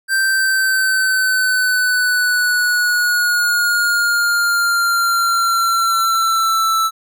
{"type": "exponential sweep", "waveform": "square", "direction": "down", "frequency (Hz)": [1568, 1318.5], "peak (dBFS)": -14, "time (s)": [0.08, 6.91], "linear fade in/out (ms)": 50, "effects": []}